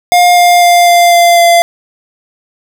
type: tone with pitch steps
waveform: square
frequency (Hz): 709 / 704.5 / 700 / 695.6 / 691.2 / 686.8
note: F5 / F5 / F5 / F5 / F5 / F5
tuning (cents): +26 / +15 / +4 / -7 / -18 / -29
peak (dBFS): -4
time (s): 0.12-1.62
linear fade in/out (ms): 0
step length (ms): 250
effects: none